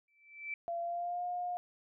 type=tone with exponential growth; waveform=sine; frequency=2325 Hz; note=D7; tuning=18 cents flat; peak=-34 dBFS; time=0.08-0.54 s; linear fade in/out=2 ms; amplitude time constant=100 ms
type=tone with pitch glide; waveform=sine; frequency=683 to 712.8 Hz; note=F5 to F5; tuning=-39 to +35 cents; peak=-34 dBFS; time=0.68-1.57 s; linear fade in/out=0 ms; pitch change=+74 cents; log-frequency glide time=0.8-1.24 s
effects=none